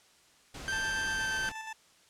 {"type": "noise", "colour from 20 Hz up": "pink", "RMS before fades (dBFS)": -43, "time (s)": [0.54, 1.52], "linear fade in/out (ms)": 5}
{"type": "tone with pitch glide", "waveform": "40% pulse", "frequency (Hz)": [1568, 1550.9], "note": ["G6", "G6"], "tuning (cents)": [0, -19], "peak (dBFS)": -30, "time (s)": [0.68, 1.49], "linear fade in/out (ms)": 0, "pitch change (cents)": -19, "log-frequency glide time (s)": [1.07, 1.37]}
{"type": "tone with tremolo", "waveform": "20% pulse", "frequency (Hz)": 880, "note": "A5", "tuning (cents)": 0, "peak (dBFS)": -33, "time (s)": [0.72, 1.73], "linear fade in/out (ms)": 5, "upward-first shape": "square", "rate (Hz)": 8.4, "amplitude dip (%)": 40}
{"effects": ["white hiss -62 dBFS RMS until 2.09 s", "low-pass 8000 Hz 12 dB/octave"]}